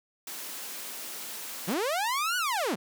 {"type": "high-pass noise", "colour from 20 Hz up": "white", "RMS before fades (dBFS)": -39, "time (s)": [0.27, 1.74], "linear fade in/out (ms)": 2, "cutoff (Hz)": 190, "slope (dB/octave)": 24}
{"type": "linear two-way sweep", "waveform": "sawtooth", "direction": "up then down", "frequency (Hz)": [146.83, 1500, 146.83], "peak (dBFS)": -23, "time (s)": [1.67, 2.76], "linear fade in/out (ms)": 20, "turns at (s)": 2.37}
{"effects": []}